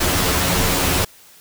pink noise with comb filter, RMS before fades -18 dBFS, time 0-1.05 s, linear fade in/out 10 ms, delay 11 ms, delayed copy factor +0.75, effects white hiss -47 dBFS RMS until 1.4 s

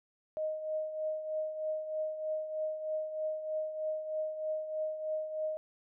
sine tone with tremolo, 622.3 Hz, D#5, in tune, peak -30 dBFS, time 0.37-5.57 s, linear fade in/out 0 ms, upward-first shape triangle, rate 3.2 Hz, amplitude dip 65%, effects none

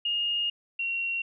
sine tone pair in turn, 2844 / 2742 Hz, F7 / F7, +31 / -32 cents, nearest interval minor second, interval 63 cents, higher first, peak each -25 / -27 dBFS, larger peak first, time 0.05-0.5 / 0.79-1.22 s, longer first, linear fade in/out 5 ms, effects none

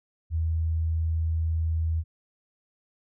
sine tone, 81 Hz, E2, 30 cents flat, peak -23 dBFS, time 0.3-2.04 s, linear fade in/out 50 ms, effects none

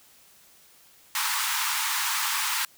pink high-pass noise, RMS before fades -27 dBFS, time 1.15-2.65 s, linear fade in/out 2 ms, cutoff 860 Hz, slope 96 dB/octave, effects white hiss -56 dBFS RMS until 2.77 s

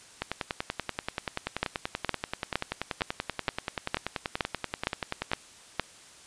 two click trains, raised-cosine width 0.3 ms, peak -13 / -9 dBFS, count 54 / 10, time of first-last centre 0.22-5.316 / 1.63-5.797 s, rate 10.4 / 2.16 Hz, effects white hiss -52 dBFS RMS until 6.26 s + resampled to 22050 Hz

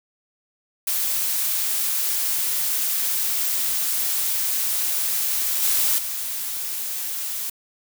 blue noise with level steps, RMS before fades -23 / -20 / -28 dBFS, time 0.87-7.5 s, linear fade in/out 5 ms, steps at 5.62 / 5.98 s, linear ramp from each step 5 ms, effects none

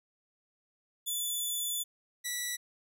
10% pulse tone pair in turn, 3478 / 1955.4 Hz, A7 / B6, -21 / -18 cents, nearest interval minor seventh, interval 997 cents, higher first, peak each -24 / -24 dBFS, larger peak neither, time 1.06-1.84 / 2.24-2.57 s, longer first, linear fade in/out 20 ms, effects none

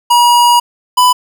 square tone pair in turn, 960 / 995.5 Hz, B5 / B5, -49 / +14 cents, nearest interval minor second, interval 63 cents, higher second, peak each -6 dBFS, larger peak neither, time 0.1-0.6 / 0.97-1.13 s, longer first, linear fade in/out 10 ms, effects none

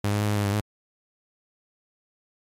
sawtooth tone with pitch steps, 102.1 / 103.6 / 104.9 / 104.2 / 102.7 / 100.1 / 105.2 Hz, G#2 / G#2 / G#2 / G#2 / G#2 / G2 / G#2, -29 / -4 / +18 / +6 / -19 / +37 / +23 cents, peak -18 dBFS, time 0.04-0.607 s, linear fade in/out 5 ms, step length 81 ms, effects MP3 64 kbps

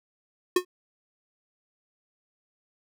square tone with exponential decay, 362 Hz, F#4, 38 cents flat, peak -16 dBFS, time 0.56-0.65 s, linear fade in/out 5 ms, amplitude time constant 18 ms, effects none

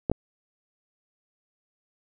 clicks, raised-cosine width 2 ms, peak -11 dBFS, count 2, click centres 0.098 / 0.116 s, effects none

